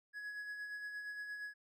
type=tone with tremolo; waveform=triangle; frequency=1678 Hz; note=G#6; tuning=17 cents sharp; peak=-39 dBFS; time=0.13-1.54 s; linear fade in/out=50 ms; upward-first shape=sine; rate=8.6 Hz; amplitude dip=40%; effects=none